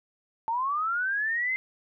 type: linear sweep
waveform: sine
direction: up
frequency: 880 to 2093 Hz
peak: -25 dBFS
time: 0.48-1.56 s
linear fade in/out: 0 ms
effects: none